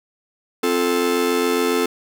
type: chord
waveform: 45% pulse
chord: F major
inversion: second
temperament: just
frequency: 261.9 / 349.2 / 436.5 Hz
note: C4 / F4 / A4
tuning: +2 / 0 / -14 cents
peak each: -23 / -23 / -20 dBFS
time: 0.63-1.86 s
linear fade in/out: 5 ms
effects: none